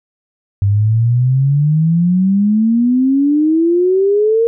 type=exponential sweep; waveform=sine; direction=up; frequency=98 to 466.2 Hz; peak=-9 dBFS; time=0.62-4.47 s; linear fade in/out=0 ms; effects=none